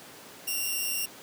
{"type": "tone pair together", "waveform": "5% pulse", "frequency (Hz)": [2727, 2824], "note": ["F7", "F7"], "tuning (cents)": [-42, 19], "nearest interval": "minor second", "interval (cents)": 61, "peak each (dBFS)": -22, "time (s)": [0.47, 1.06], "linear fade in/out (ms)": 10, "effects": ["pink hiss -47 dBFS RMS until 1.22 s", "high-pass 200 Hz 12 dB/octave"]}